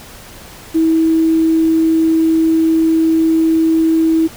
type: tone with quantisation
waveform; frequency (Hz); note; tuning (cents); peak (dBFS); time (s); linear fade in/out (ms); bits
sine; 323.3; E4; -34; -9; 0.74-4.28; 20; 6
effects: pink hiss -36 dBFS RMS until 4.36 s